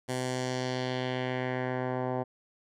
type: tone with low-pass filter sweep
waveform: 10% pulse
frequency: 127.5 Hz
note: C3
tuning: 44 cents flat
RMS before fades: -32 dBFS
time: 0.08-2.24 s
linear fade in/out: 20 ms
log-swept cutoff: 10000 to 900 Hz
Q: 1.6
effects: none